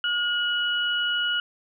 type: tone pair together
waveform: sine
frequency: 1429.7 / 2928 Hz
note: F6 / F#7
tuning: +40 / -19 cents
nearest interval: octave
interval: 1241 cents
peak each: -25 dBFS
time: 0.04-1.4 s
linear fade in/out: 2 ms
effects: none